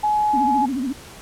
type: tone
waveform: sine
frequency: 845 Hz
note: G#5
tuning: 30 cents sharp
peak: -16 dBFS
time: 0.03-0.66 s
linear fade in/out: 10 ms
type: tone with vibrato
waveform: sine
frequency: 261.6 Hz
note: C4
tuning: in tune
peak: -21 dBFS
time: 0.33-0.93 s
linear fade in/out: 10 ms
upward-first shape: sine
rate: 14 Hz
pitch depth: 150 cents each way
effects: pink hiss -41 dBFS RMS until 1.21 s + low-pass 12000 Hz 12 dB/octave